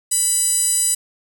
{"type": "tone with high-pass filter", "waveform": "15% pulse", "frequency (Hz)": 987.8, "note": "B5", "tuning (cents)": 0, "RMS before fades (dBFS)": -18, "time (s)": [0.11, 0.95], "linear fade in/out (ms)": 10, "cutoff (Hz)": 7500, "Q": 9.3, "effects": []}